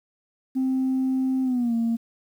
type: tone with pitch glide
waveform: sine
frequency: 261.6 to 230.4 Hz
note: C4 to A#3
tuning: 0 to -20 cents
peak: -19 dBFS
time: 0.55-1.97 s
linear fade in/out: 20 ms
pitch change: -220 cents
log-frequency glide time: 1.43-1.74 s
effects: tanh soft clip ceiling -18 dBFS + 9-bit